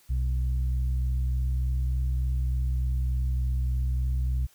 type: tone pair together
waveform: sine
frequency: 63.6 / 126.98 Hz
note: C2 / B2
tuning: -48 / +49 cents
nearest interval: octave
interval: 1197 cents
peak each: -23 / -32 dBFS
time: 0.09-4.47 s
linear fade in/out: 20 ms
effects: tanh soft clip ceiling -18 dBFS + white hiss -60 dBFS RMS until 4.54 s